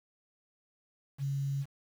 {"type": "tone with quantisation", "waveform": "sine", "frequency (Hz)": 138.59, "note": "C#3", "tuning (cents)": 0, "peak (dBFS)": -30, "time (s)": [1.18, 1.66], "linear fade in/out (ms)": 50, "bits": 9, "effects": []}